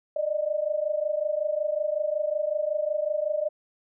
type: tone pair together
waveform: sine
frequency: 592.6 / 618 Hz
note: D5 / D#5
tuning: +15 / -12 cents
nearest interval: minor second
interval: 73 cents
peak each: -27 dBFS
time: 0.16-3.49 s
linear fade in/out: 5 ms
effects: none